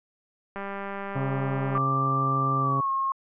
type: click train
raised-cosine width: 0.5 ms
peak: -19 dBFS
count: 242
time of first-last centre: 0.56-1.777 s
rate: 198 Hz
type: harmonic tone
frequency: 135.3 Hz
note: C#3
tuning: 42 cents flat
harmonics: 1 / 2 / 3 / 4 / 5 / 6 / 7 / 8 / 9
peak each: -27 / -33 / -37 / -39 / -41 / -43 / -44 / -45 / -46 dBFS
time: 1.15-2.81 s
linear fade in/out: 10 ms
type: tone with pitch glide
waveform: sine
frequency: 1177 to 1079.3 Hz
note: D6 to C#6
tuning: +3 to -47 cents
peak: -23 dBFS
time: 1.75-3.12 s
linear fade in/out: 2 ms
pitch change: -150 cents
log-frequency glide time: 2.6-2.9 s
effects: low-pass 2000 Hz 12 dB/octave